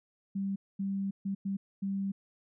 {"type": "tone bursts at uneven times", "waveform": "sine", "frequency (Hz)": 196, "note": "G3", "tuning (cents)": 0, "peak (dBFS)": -30, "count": 5, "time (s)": [[0.35, 0.56], [0.79, 1.11], [1.25, 1.35], [1.45, 1.57], [1.82, 2.12]], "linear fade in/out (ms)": 10, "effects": []}